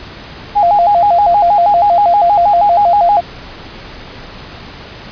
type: tone with vibrato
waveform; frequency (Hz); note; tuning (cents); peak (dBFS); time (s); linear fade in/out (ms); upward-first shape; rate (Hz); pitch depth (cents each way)
sine; 755; F#5; +35; -6; 0.55-3.21; 20; square; 6.3; 150
effects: pink hiss -31 dBFS RMS until 5.11 s + resampled to 11025 Hz